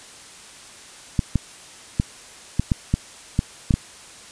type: clicks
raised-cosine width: 5 ms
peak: -5 dBFS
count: 9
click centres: 1.192 / 1.357 / 1.999 / 2.596 / 2.718 / 2.94 / 3.391 / 3.708 / 3.74 s
effects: white hiss -43 dBFS RMS until 4.31 s + resampled to 22050 Hz